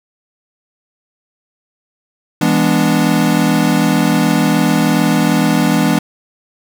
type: chord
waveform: square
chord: E dominant seventh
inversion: none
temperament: equal with one note detuned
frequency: 164.81 / 204.3 / 246.9 / 293.7 Hz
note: E3 / G#3 / B3 / D4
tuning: 0 / -28 / 0 / 0 cents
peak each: -17 dBFS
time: 2.41-5.99 s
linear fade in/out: 5 ms
effects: none